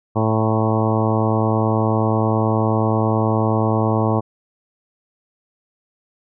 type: harmonic tone with a mistuned harmonic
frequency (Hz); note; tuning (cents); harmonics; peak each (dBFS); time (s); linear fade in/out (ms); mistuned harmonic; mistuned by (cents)
110; A2; 0; 1 / 2 / 3 / 4 / 5 / 6 / 7 / 8 / 9 / 10; -19 / -22 / -24 / -25 / -26 / -27 / -27 / -28 / -29 / -29; 0.15-4.21; 20; 8; +17
effects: none

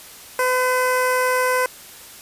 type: tone with notch filter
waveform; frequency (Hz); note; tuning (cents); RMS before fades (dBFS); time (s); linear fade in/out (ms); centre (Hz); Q
15% pulse; 507; B4; +45; -19; 0.39-1.66; 2; 4000; 0.98
effects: white hiss -41 dBFS RMS until 2.21 s + resampled to 32000 Hz

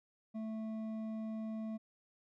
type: tone with hard clipping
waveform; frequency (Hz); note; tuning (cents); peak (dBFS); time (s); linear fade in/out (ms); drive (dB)
sine; 220; A3; 0; -40; 0.34-1.78; 20; 7
effects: none

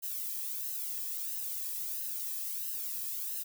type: noise with flanger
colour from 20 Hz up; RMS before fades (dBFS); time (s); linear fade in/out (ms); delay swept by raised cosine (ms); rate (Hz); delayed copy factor
violet; -37; 0.02-3.44; 20; 0.86 to 1.41; 1.5; -0.7
effects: none

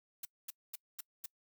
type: noise bursts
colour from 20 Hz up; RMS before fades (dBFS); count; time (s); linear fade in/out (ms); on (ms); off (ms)
blue; -42; 5; 0.23-1.26; 5; 22; 230
effects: noise-tail reverb RT60 0.1 s tail -25 dB re dry

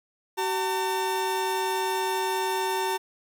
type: tone pair together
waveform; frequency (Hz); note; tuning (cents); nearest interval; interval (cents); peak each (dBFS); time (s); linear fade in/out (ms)
40% pulse; 380.5 / 905; F#4 / A5; +48 / +48; octave + minor third; 1500; -28 / -26; 0.37-2.98; 20
effects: none

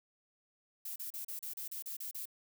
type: noise bursts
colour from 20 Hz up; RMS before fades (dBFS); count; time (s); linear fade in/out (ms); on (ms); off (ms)
violet; -42; 10; 0.85-2.256; 5; 110; 34
effects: none

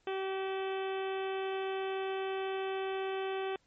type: harmonic tone with a mistuned harmonic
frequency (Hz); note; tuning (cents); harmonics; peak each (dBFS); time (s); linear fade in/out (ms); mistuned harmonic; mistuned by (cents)
384.2; G4; -35; 1 / 2 / 3 / 4 / 5 / 6 / 7 / 8 / 9; -34 / -40 / -46 / -47 / -50 / -52 / -48 / -50 / -54; 0.07-3.56; 2; 7; -42
effects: pink hiss -72 dBFS RMS until 3.66 s + MP3 32 kbps

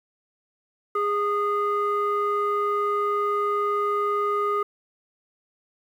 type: tone with low-pass filter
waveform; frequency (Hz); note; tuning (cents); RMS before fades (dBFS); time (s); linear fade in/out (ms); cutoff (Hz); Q
square; 411.1; G#4; -18; -24; 0.95-4.63; 5; 1400; 8.4
effects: 9-bit

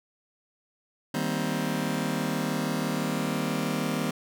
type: chord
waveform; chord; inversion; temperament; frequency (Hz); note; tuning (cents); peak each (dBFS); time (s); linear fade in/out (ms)
sawtooth; C minor seventh; first; just; 156.98 / 196.22 / 235.5 / 261.6; Eb3 / G3 / Bb3 / C4; +16 / +2 / +18 / 0; -28; 1.14-4.11; 5
effects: none

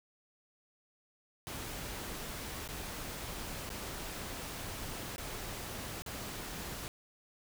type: noise with dropouts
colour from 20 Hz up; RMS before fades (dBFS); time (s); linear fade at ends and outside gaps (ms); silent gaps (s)
pink; -42; 1.47-6.88; 0; 2.677-2.688 / 3.692-3.702 / 5.161-5.181 / 6.021-6.062
effects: none

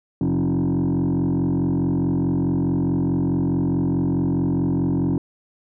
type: tone with frequency modulation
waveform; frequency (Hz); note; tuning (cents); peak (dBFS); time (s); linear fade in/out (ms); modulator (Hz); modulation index
sine; 220; A3; 0; -15; 0.21-5.18; 2; 44.7; 2.4
effects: tanh soft clip ceiling -17 dBFS

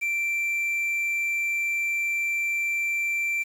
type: tone with quantisation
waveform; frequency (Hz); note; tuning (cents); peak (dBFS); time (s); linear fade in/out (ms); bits
triangle; 2349; D7; 0; -22; 0.01-3.44; 20; 8
effects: none

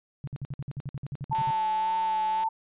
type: tone bursts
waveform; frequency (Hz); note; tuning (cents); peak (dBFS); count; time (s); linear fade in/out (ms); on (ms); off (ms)
sine; 138.59; C#3; 0; -31; 15; 0.24-1.506; 0; 34; 54
type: tone with vibrato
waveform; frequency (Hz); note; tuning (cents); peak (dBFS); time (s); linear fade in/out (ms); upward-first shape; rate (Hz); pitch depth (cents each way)
sine; 880; A5; 0; -24; 1.31-2.49; 10; sine; 1.9; 23
type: click train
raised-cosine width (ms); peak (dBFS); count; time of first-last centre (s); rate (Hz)
0.2; -25; 204; 1.35-2.436; 187
effects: resampled to 8000 Hz

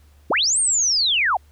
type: linear two-way sweep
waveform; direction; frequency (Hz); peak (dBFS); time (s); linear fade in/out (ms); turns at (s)
sine; up then down; 151 to 8890 to 658; -16; 0.3-1.37; 5; 0.59
effects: added 73 Hz sine -49 dBFS peak until 1.51 s + pink hiss -60 dBFS RMS until 1.51 s

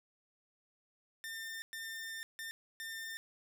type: tone bursts at uneven times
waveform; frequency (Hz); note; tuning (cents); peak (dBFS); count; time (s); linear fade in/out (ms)
sawtooth; 1802; A6; +41; -38; 4; 1.24-1.62 / 1.73-2.23 / 2.39-2.51 / 2.8-3.17; 0
effects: none

